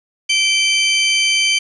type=tone pair together; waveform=30% pulse; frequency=2331 / 3088 Hz; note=D7 / G7; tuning=-14 / -27 cents; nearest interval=perfect fourth; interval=487 cents; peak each=-13 dBFS; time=0.29-1.59 s; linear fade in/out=10 ms; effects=resampled to 24000 Hz + 7-bit